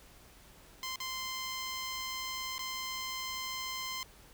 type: tone with dropouts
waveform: 10% pulse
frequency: 1041 Hz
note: C6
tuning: 9 cents flat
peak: -28 dBFS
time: 0.83-4.03 s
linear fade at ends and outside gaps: 1 ms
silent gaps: 0.959-1.002 / 2.581-2.592 s
effects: added 50 Hz sine -62 dBFS peak until 4.33 s + pink hiss -58 dBFS RMS until 4.33 s